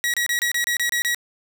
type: tone bursts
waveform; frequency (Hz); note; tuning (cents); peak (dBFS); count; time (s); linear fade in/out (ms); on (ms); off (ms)
sawtooth; 1914; A#6; +45; -16; 9; 0.04-1.146; 0; 98; 28
effects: none